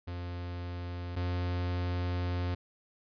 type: tone pair in turn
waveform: 45% pulse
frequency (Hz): 88 / 88.77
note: F2 / F2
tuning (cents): +14 / +29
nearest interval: unison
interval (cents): 15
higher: second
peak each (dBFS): -36 / -30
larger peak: second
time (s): 0.07-1.16 / 1.16-2.55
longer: second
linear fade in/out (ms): 10
effects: resampled to 11025 Hz